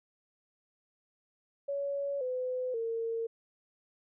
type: tone with pitch steps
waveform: sine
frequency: 562 / 506.5 / 456.5 Hz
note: C#5 / B4 / A#4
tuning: +24 / +44 / -36 cents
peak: -31 dBFS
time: 1.68-3.27 s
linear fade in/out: 10 ms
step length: 530 ms
effects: none